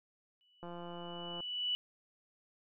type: tone with exponential growth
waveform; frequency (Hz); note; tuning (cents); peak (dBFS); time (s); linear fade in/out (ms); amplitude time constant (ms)
sine; 2960; F#7; 0; -30; 0.41-1.75; 0; 290
type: click train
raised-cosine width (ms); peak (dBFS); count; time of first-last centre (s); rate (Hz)
1; -33; 135; 0.63-1.405; 173
effects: none